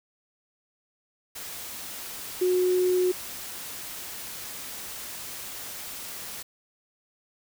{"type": "tone in noise", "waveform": "sine", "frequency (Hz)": 364.6, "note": "F#4", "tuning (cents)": -25, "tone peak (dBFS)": -20, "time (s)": [2.41, 3.12], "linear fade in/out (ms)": 10, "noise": "white", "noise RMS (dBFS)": -38, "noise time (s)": [1.35, 6.43], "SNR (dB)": 15, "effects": []}